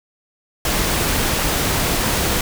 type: noise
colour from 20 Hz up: pink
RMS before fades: -19 dBFS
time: 0.65-2.41 s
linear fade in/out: 2 ms
effects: none